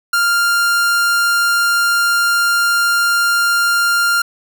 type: tone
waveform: 45% pulse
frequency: 1396.9 Hz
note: F6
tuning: in tune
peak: -12 dBFS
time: 0.13-4.22 s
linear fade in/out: 5 ms
effects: none